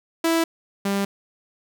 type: tone pair in turn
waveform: sawtooth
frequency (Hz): 329.6 / 198.6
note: E4 / G3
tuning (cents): 0 / +23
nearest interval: major sixth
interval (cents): 877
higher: first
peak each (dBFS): -14 / -17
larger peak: first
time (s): 0.24-0.44 / 0.85-1.05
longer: neither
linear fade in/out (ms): 5
effects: none